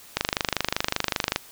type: click train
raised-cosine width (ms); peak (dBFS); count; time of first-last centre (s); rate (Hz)
0.2; -4; 31; 0.17-1.36; 25.2
effects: white hiss -48 dBFS RMS until 1.51 s